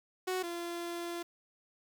sawtooth tone pair in turn, 370 / 343.6 Hz, F#4 / F4, 0 / -28 cents, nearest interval minor second, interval 128 cents, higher first, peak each -28 / -33 dBFS, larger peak first, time 0.27-0.43 / 0.43-1.23 s, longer second, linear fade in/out 10 ms, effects 9-bit

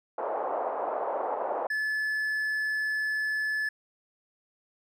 pink band-pass noise, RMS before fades -31 dBFS, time 0.18-1.67 s, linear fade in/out 5 ms, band 530 to 920 Hz, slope 24 dB/octave
triangle tone, 1727 Hz, A6, 33 cents flat, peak -25 dBFS, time 1.7-3.69 s, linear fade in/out 5 ms
effects none

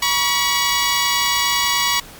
10% pulse tone pair together, 967 / 1123.2 Hz, B5 / C#6, -37 / +22 cents, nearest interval minor third, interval 259 cents, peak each -10 dBFS, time 0.02-2 s, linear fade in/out 5 ms, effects pink hiss -39 dBFS RMS until 2.19 s + MP3 96 kbps

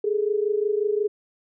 sine tone pair together, 410.4 / 436 Hz, G#4 / A4, -21 / -16 cents, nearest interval minor second, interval 105 cents, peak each -22 / -25 dBFS, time 0.04-1.08 s, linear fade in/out 5 ms, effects none

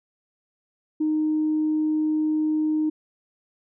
sine tone, 308.9 Hz, D#4, 12 cents flat, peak -19 dBFS, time 1-2.9 s, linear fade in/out 10 ms, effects tanh soft clip ceiling -15 dBFS

